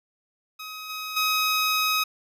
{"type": "tone with level steps", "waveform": "15% pulse", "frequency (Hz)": 1265, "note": "D#6", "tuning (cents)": 28, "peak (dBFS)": [-29, -25, -15], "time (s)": [0.59, 2.04], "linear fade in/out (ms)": 10, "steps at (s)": [0.89, 1.16], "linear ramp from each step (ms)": 10, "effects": []}